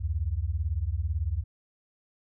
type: beating tone pair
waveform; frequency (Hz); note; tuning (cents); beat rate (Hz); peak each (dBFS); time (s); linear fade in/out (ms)
sine; 69.9 / 87.9; C#2 / F2; +15 / +12; 18; -29; 0-1.44; 20
effects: none